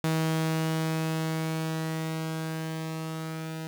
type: tone with level ramp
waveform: sawtooth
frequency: 160 Hz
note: D#3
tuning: 49 cents sharp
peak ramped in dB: -20 to -30 dBFS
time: 0.04-3.67 s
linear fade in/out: 0 ms
effects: 8-bit